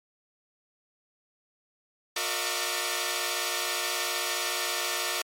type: tone cluster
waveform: 5% pulse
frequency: 360.7 / 460.6 / 599 / 657 / 1145 Hz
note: F#4 / A#4 / D5 / E5 / D6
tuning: -44 / -21 / +34 / -6 / -44 cents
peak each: -23 dBFS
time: 2.16-5.22 s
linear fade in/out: 5 ms
effects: MP3 64 kbps